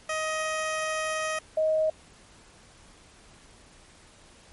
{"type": "tone pair in turn", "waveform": ["15% pulse", "sine"], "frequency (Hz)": [628, 628], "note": ["D#5", "D#5"], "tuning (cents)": [16, 16], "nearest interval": "unison", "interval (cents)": 0, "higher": "neither", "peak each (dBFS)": -21, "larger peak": "neither", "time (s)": [[0.09, 1.39], [1.57, 1.9]], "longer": "first", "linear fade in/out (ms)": 5, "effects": ["pink hiss -54 dBFS RMS until 4.52 s", "MP3 48 kbps"]}